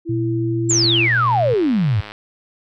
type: tone with pitch glide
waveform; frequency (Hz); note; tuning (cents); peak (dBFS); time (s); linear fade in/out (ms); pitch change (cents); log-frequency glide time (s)
sine; 333 to 338; E4 to E4; +18 to +43; -20; 0.05-1.09; 50; +25; 0.4-0.92
type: tone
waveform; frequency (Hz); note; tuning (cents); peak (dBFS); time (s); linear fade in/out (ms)
sine; 119.6; A#2; +45; -20; 0.09-1.54; 5
type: exponential sweep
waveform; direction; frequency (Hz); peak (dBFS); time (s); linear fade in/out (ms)
sine; down; 7560 to 92.6; -14; 0.69-2.01; 10
type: click train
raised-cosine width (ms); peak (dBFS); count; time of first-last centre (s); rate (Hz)
0.3; -17; 149; 0.71-2.12; 105
effects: none